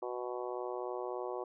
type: harmonic tone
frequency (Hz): 123.47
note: B2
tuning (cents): 0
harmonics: 3 / 4 / 5 / 6 / 7 / 8 / 9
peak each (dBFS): -40 / -42 / -44 / -46 / -47 / -48 / -49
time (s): 0.02-1.44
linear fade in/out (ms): 5
effects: none